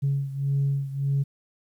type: beating tone pair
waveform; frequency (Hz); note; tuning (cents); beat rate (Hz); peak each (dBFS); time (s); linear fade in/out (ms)
sine; 138.59 / 140.29; C#3 / C#3; 0 / +21; 1.7; -23 / -27; 0.02-1.24; 20
effects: tanh soft clip ceiling -17 dBFS + 10-bit